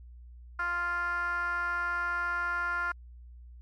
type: tone with band-pass filter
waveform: 10% pulse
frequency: 349.2 Hz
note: F4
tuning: in tune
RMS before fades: -31 dBFS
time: 0.59-2.92 s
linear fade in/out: 5 ms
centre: 1300 Hz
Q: 7.5
effects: added 60 Hz sine -46 dBFS peak until 3.61 s + MP3 64 kbps